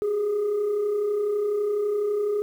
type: tone pair together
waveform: sine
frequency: 383.6 / 415.6 Hz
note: G4 / G#4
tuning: -37 / +1 cents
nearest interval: minor second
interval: 138 cents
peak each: -31 / -20 dBFS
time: 0.02-2.42 s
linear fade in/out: 0 ms
effects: tanh soft clip ceiling -20 dBFS + 9-bit